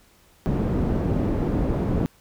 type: low-pass noise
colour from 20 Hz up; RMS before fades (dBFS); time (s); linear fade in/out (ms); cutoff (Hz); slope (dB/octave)
white; -23; 0.46-2.06; 0; 280; 12
effects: pink hiss -57 dBFS RMS until 2.2 s